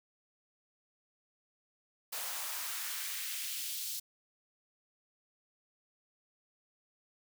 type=noise with high-pass filter sweep; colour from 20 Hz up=white; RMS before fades=-39 dBFS; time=2.12-4 s; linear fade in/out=10 ms; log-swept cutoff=600 to 4400 Hz; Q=1.2; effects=none